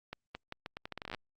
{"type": "accelerating click train", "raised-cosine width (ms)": 0.3, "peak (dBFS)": -24, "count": 16, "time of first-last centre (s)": [0.13, 1.147], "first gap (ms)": 220, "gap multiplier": 0.79, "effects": ["Opus 48 kbps"]}